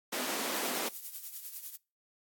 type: high-pass noise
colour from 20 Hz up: pink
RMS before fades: -35 dBFS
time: 0.12-0.89 s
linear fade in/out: 10 ms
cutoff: 220 Hz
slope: 48 dB/octave
type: noise with tremolo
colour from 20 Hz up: violet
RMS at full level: -39 dBFS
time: 0.54-1.76 s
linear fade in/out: 2 ms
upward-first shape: triangle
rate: 10 Hz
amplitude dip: 70%
effects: noise-tail reverb RT60 0.3 s tail -24 dB re dry + AAC 64 kbps

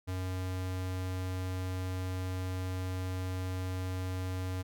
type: tone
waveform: square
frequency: 92.5 Hz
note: F#2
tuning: in tune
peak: -34 dBFS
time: 0.07-4.63 s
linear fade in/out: 20 ms
effects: none

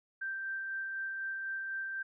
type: tone with tremolo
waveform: sine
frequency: 1568 Hz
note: G6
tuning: in tune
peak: -34 dBFS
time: 0.21-2.03 s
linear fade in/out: 10 ms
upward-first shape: sine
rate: 4 Hz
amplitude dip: 25%
effects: none

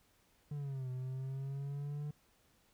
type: exponential two-way sweep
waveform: triangle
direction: down then up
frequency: 148.8 to 126.7 to 148.8 Hz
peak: -36 dBFS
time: 0.51-2.11 s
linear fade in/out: 5 ms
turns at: 0.9 s
effects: pink hiss -71 dBFS RMS until 2.73 s

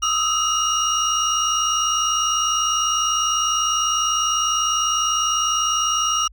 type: tone cluster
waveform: triangle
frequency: 1248 / 1308 / 2858 / 5720 Hz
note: D#6 / E6 / F7 / F8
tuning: +5 / -14 / +39 / +41 cents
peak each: -22 dBFS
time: 0.02-6.28 s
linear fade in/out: 10 ms
effects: added 50 Hz sine -44 dBFS peak until 6.32 s

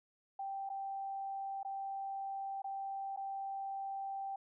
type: tone with dropouts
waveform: sine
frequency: 783 Hz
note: G5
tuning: 2 cents flat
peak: -38 dBFS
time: 0.39-4.36 s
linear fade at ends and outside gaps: 5 ms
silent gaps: 0.692-0.699 / 1.631-1.648 / 2.62-2.642 / 3.163-3.172 s
effects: none

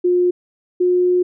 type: tone pair in turn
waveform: sine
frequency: 357.1 / 359.8 Hz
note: F4 / F#4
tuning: +39 / -48 cents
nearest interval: unison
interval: 13 cents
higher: second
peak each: -12 dBFS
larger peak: neither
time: 0.04-0.31 / 0.8-1.23 s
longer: second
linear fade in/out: 10 ms
effects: none

